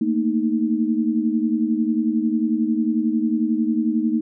sine tone cluster, 222.9 / 234 / 312.1 Hz, A3 / A#3 / D#4, +23 / +7 / +5 cents, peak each -22 dBFS, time 0.01-4.21 s, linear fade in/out 5 ms, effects none

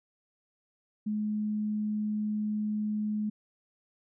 sine tone, 211.8 Hz, G#3, 34 cents sharp, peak -28 dBFS, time 1.06-3.3 s, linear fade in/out 10 ms, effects none

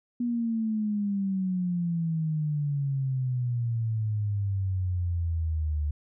sine exponential sweep, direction down, 243 to 73.42 Hz, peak -25 dBFS, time 0.2-5.91 s, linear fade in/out 5 ms, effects none

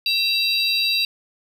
triangle tone cluster, 2702 / 3859 / 4714 Hz, E7 / B7 / D8, +42 / -41 / +6 cents, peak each -21 dBFS, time 0.06-1.05 s, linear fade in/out 2 ms, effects none

